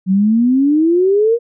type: exponential sweep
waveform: sine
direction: up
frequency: 183.4 to 480 Hz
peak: -9 dBFS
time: 0.06-1.39 s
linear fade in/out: 50 ms
effects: none